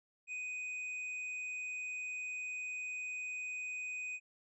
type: tone with tanh clipping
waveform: sine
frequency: 2495 Hz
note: D#7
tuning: 4 cents sharp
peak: -40 dBFS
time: 0.27-4.2 s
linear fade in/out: 50 ms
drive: 6 dB
effects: resampled to 22050 Hz